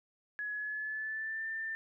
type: tone with pitch glide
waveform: sine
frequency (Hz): 1687 to 1787.3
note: G#6 to A6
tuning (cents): +27 to +27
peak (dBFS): -35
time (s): 0.39-1.75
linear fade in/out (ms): 0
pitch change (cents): +100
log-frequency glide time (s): 0.52-1.46
effects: none